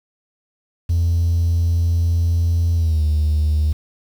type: tone with pitch glide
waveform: triangle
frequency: 84.6 to 76.25 Hz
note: E2 to D#2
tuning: +45 to -34 cents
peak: -11 dBFS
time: 0.89-3.73 s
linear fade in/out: 10 ms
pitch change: -179 cents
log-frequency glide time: 2.75-3.04 s
effects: tanh soft clip ceiling -10 dBFS + 7-bit